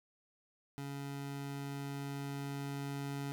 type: tone with level ramp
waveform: 25% pulse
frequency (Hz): 140.2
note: C#3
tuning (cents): +20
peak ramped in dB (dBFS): -37 to -34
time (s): 0.78-3.32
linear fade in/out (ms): 0
effects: none